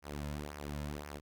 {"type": "tone with flanger", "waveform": "sawtooth", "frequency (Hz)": 73.42, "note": "D2", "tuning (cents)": 0, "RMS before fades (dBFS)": -42, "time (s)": [0.02, 1.21], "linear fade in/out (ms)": 50, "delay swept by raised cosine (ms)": [0.25, 2.65], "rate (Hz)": 1.9, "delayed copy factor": -0.7, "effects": []}